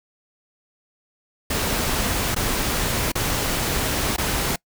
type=noise with dropouts; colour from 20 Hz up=pink; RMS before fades=-23 dBFS; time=1.5-4.56 s; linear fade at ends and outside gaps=5 ms; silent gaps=2.347-2.362 / 3.119-3.153 / 4.164-4.181 s; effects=noise-tail reverb RT60 0.1 s tail -25 dB re dry